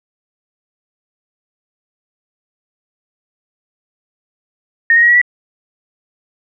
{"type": "tone with pitch steps", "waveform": "sine", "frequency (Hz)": [1843, 1869.8, 1897, 1924.6, 1952.6], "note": ["A#6", "A#6", "A#6", "B6", "B6"], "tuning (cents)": [-20, 5, 30, -45, -20], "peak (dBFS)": -6, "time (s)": [4.9, 5.215], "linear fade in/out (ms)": 2, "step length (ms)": 63, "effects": []}